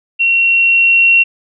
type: tone with level ramp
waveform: sine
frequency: 2733 Hz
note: F7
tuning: 38 cents flat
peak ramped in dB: -9 to -5 dBFS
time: 0.19-1.24 s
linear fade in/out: 20 ms
effects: none